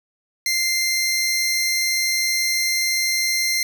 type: tone pair together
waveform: 20% pulse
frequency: 2089 / 5577 Hz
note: C7 / F8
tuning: -3 / -3 cents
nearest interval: octave + perfect fourth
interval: 1700 cents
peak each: -14 / -22 dBFS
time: 0.46-3.63 s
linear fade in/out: 2 ms
effects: none